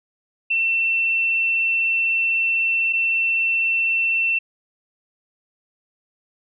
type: tone pair in turn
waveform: sine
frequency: 2692 / 2692 Hz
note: E7 / E7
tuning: +36 / +36 cents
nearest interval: unison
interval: 0 cents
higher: neither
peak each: -17 dBFS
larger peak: neither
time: 0.5-2.93 / 2.93-4.39 s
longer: first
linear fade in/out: 10 ms
effects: none